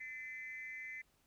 sine tone with amplitude modulation, 2051 Hz, C7, 35 cents flat, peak -39 dBFS, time 0-1.02 s, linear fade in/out 10 ms, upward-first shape sine, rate 274 Hz, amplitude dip 90%, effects tanh soft clip ceiling -36 dBFS + pink hiss -74 dBFS RMS until 1.26 s

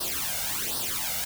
white noise with flanger, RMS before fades -30 dBFS, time 0-1.25 s, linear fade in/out 10 ms, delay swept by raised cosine 0.21 to 1.41 ms, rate 1.3 Hz, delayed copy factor +0.8, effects none

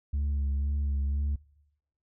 sine tone with vibrato, 70.7 Hz, C#2, 35 cents sharp, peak -23 dBFS, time 0.13-1.36 s, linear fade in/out 10 ms, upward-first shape sine, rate 2 Hz, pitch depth 33 cents each way, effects noise-tail reverb RT60 0.9 s tail -24 dB re dry + tanh soft clip ceiling -25 dBFS

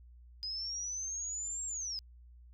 sine linear two-way sweep, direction up then down, 4971 to 7560 to 4971 Hz, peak -36 dBFS, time 0.43-1.99 s, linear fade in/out 0 ms, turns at 1.66 s, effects added 60 Hz sine -53 dBFS peak until 2.53 s

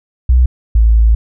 sine tone pair in turn, 62.3 / 55.5 Hz, B1 / A1, +16 / +16 cents, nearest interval major second, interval 200 cents, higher first, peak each -5 dBFS, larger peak neither, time 0.29-0.46 / 0.75-1.15 s, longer second, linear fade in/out 5 ms, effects none

